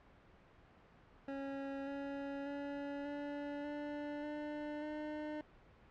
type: tone with pitch steps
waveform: 25% pulse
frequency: 274.7 / 279.2 / 283.7 / 288.4 / 293.1 / 297.8 / 302.7 Hz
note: C#4 / C#4 / C#4 / D4 / D4 / D4 / D#4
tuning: -16 / +13 / +40 / -31 / -3 / +24 / -48 cents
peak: -37 dBFS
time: 1.28-5.41 s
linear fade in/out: 2 ms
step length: 590 ms
effects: pink hiss -63 dBFS RMS until 5.9 s + low-pass 2000 Hz 12 dB/octave